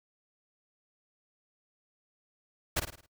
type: noise with echo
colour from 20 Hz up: pink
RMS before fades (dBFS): -28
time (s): 2.76-2.8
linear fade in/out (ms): 10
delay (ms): 53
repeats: 5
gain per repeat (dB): -7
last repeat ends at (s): 3.065
effects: noise-tail reverb RT60 0.1 s tail -22 dB re dry